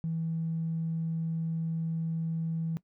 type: tone with tanh clipping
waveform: triangle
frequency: 163.3 Hz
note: E3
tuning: 16 cents flat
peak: -29 dBFS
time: 0.04-2.77 s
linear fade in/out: 0 ms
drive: 4 dB
effects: noise-tail reverb RT60 0.1 s tail -18 dB re dry